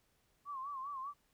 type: tone with vibrato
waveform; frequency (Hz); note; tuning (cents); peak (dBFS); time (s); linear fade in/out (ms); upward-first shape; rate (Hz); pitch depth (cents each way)
sine; 1100; C#6; -14; -40; 0.45-1.14; 50; sine; 5; 100
effects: pink hiss -75 dBFS RMS until 1.33 s